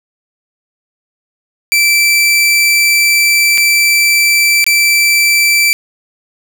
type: tone with dropouts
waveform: sawtooth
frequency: 2332 Hz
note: D7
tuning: 13 cents flat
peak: -4 dBFS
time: 1.72-5.73 s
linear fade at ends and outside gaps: 0 ms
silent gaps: 3.576-3.58 / 4.642-4.665 s
effects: none